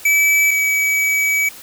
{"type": "tone pair in turn", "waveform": "square", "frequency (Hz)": [2300, 2281], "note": ["D7", "C#7"], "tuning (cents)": [-37, 49], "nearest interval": "unison", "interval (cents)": 14, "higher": "first", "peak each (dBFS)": [-12, -15], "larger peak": "first", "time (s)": [[0.05, 0.51], [0.51, 1.49]], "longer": "second", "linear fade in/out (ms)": 5, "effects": ["white hiss -38 dBFS RMS until 1.62 s"]}